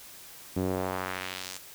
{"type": "tone with band-pass filter sweep", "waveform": "sawtooth", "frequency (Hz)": 93, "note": "F#2", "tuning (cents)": 9, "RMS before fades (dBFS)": -33, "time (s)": [0.56, 1.58], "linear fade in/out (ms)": 10, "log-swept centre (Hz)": [280, 7400], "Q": 1.1, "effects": ["white hiss -48 dBFS RMS until 1.74 s"]}